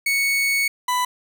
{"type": "tone pair in turn", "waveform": "40% pulse", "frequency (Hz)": [2219, 994.8], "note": ["C#7", "B5"], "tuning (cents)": [1, 12], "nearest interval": "octave + major second", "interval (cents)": 1389, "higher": "first", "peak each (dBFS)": [-17, -18], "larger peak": "first", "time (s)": [[0.06, 0.68], [0.88, 1.05]], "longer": "first", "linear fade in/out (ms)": 5, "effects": []}